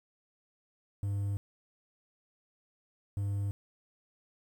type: tone pair in turn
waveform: triangle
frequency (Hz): 100.2 / 100.2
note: G2 / G2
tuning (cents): +38 / +38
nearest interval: unison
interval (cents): 0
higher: neither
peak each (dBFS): -28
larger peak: neither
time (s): 1.03-1.37 / 3.17-3.51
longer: neither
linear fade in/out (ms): 0
effects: 10-bit